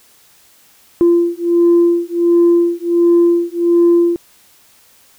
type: beating tone pair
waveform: sine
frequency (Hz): 342.8 / 344.2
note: F4 / F4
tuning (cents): -32 / -25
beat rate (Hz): 1.4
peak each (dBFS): -11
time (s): 1.01-4.16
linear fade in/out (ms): 0
effects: tanh soft clip ceiling -4 dBFS + white hiss -49 dBFS RMS until 5.18 s